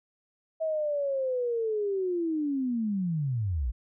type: linear sweep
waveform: sine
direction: down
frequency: 647 to 51.3 Hz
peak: -26 dBFS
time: 0.6-3.72 s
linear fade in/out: 20 ms
effects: none